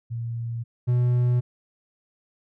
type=tone pair in turn; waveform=sine / triangle; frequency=116.54 / 122.88 Hz; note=A#2 / B2; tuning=0 / -8 cents; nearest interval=minor second; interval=92 cents; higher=second; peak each=-27 / -16 dBFS; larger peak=second; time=0.1-0.64 / 0.87-1.41 s; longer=neither; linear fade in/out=20 ms; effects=none